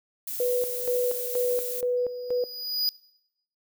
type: noise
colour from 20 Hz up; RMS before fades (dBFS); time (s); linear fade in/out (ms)
violet; -33; 0.27-1.81; 5
type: tone with tremolo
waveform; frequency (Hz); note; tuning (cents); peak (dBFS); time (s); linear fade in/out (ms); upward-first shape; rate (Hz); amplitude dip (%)
sine; 493.2; B4; -2; -22; 0.4-2.44; 2; square; 2.1; 65
type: tone with exponential growth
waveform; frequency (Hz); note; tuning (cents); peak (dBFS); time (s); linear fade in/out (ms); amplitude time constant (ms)
square; 4928; D#8; -17; -21; 1.97-2.89; 0; 200
effects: noise-tail reverb RT60 0.8 s tail -23 dB re dry